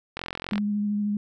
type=click train; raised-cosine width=0.3 ms; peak=-15 dBFS; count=19; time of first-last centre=0.17-0.58 s; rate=43.9 Hz
type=tone with vibrato; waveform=sine; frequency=206.7 Hz; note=G#3; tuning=8 cents flat; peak=-23 dBFS; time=0.52-1.17 s; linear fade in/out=2 ms; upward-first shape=sine; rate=13 Hz; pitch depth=15 cents each way
effects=none